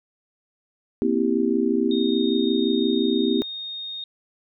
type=chord; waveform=sine; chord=C dominant seventh; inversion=third; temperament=just; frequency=235.5 / 261.6 / 327 / 392.4 Hz; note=Bb3 / C4 / E4 / G4; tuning=+18 / 0 / -14 / +2 cents; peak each=-24 dBFS; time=1.02-3.42 s; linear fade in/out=0 ms
type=tone; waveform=sine; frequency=3701 Hz; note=A#7; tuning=13 cents flat; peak=-30 dBFS; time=1.91-4.04 s; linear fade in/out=2 ms
effects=none